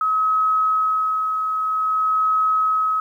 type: tone with tremolo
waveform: sine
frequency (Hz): 1278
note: D#6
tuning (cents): +46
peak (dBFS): -15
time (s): 0.01-3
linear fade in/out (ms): 2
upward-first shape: sine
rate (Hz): 0.52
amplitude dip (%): 40
effects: 9-bit